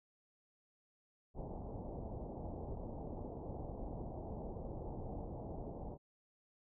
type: low-pass noise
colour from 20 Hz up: pink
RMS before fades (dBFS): -45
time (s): 1.34-5.98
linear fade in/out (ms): 50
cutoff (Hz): 850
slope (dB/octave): 48
effects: none